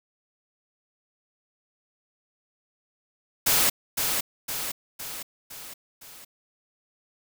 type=noise with echo; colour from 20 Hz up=white; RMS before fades=-21 dBFS; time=3.46-3.7 s; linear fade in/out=10 ms; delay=510 ms; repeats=5; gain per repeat=-5 dB; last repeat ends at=6.25 s; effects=none